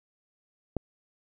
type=click; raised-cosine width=2 ms; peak=-15 dBFS; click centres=0.767 s; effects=none